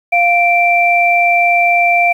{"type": "tone pair together", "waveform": "sine", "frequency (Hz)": [698.4, 2349], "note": ["F5", "D7"], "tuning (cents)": [0, 0], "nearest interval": "octave + major sixth", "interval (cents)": 2100, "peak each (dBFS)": -11, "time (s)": [0.12, 2.13], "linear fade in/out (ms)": 10, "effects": ["7-bit"]}